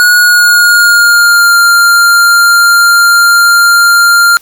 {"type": "tone with pitch glide", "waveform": "square", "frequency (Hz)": [1452, 1395.3], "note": ["F#6", "F6"], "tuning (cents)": [-33, -2], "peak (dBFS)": -3, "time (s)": [0, 4.37], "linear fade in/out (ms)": 0, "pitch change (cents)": -69, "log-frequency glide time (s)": [0.15, 1.56], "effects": ["white hiss -40 dBFS RMS until 4.41 s", "MP3 96 kbps"]}